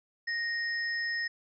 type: tone pair together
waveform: sine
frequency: 1864.7 / 5190 Hz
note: A#6 / E8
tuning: 0 / -28 cents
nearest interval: octave + tritone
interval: 1772 cents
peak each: -30 / -39 dBFS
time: 0.27-1.28 s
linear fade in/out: 10 ms
effects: none